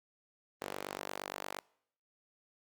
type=tone with high-pass filter sweep; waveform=sawtooth; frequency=48.59 Hz; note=G1; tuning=15 cents flat; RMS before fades=-43 dBFS; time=0.61-1.6 s; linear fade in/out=10 ms; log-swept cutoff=450 to 690 Hz; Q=0.97; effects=noise-tail reverb RT60 0.7 s tail -24 dB re dry + Opus 32 kbps